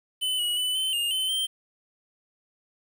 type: tone with pitch steps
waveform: square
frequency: 3022 / 2917 / 2994 / 3066 / 2829 / 3058 / 3138 Hz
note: F#7 / F#7 / F#7 / G7 / F7 / G7 / G7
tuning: +36 / -25 / +20 / -39 / +22 / -44 / +1 cents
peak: -25 dBFS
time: 0.21-1.47 s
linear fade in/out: 20 ms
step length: 180 ms
effects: 9-bit